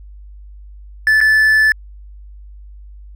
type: tone with dropouts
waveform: triangle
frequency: 1745 Hz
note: A6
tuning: 15 cents flat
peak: -7 dBFS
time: 1.07-1.72 s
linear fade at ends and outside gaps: 1 ms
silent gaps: 1.205-1.212 s
effects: added 50 Hz sine -34 dBFS peak until 3.15 s